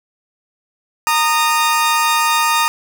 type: tone pair together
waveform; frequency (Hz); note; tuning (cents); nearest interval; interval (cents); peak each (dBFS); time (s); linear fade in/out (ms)
sawtooth; 923 / 1232.1; A#5 / D#6; -17 / -17; perfect fourth; 500; -12; 1.07-2.68; 0
effects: none